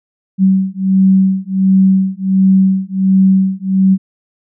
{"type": "beating tone pair", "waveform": "sine", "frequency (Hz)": [190.1, 191.5], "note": ["F#3", "G3"], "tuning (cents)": [47, -40], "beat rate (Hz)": 1.4, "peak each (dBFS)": -11, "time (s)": [0.38, 3.98], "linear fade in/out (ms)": 50, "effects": []}